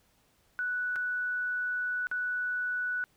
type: tone with dropouts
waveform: sine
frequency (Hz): 1480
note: F#6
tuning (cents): 0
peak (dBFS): -29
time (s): 0.59-3.04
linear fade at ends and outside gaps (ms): 0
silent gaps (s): 0.958-0.962 / 2.07-2.114
effects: pink hiss -68 dBFS RMS until 3.16 s